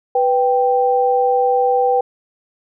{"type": "tone pair together", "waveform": "sine", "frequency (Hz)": [494.2, 784], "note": ["B4", "G5"], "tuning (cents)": [1, 0], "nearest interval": "minor sixth", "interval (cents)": 799, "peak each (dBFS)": -15, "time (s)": [0.15, 2.01], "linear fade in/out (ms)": 5, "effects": []}